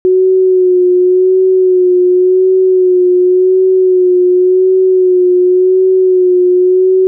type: tone with vibrato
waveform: sine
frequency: 368.1 Hz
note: F#4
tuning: 9 cents flat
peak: -5 dBFS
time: 0.05-7.07 s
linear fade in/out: 0 ms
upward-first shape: sine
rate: 0.9 Hz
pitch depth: 33 cents each way
effects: none